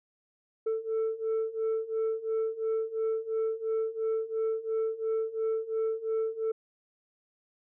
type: beating tone pair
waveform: sine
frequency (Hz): 442.5 / 445.4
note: A4 / A4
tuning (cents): +10 / +21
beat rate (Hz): 2.9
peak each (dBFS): -30 / -28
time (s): 0.66-6.52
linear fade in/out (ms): 10
effects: tanh soft clip ceiling -25 dBFS